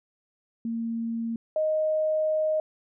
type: tone pair in turn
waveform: sine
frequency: 229.4 / 622.4 Hz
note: A#3 / D#5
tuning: -28 / 0 cents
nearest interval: octave + perfect fourth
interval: 1728 cents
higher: second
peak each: -27 / -22 dBFS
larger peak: second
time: 0.65-1.36 / 1.56-2.6 s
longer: second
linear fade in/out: 2 ms
effects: none